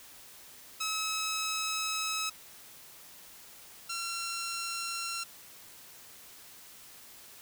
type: tone pair in turn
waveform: 10% pulse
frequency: 1288 / 1364.6 Hz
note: E6 / F6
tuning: -41 / -41 cents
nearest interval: minor second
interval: 100 cents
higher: second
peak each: -23 / -26 dBFS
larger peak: first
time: 0.8-2.3 / 3.89-5.24 s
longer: first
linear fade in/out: 10 ms
effects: white hiss -52 dBFS RMS until 7.41 s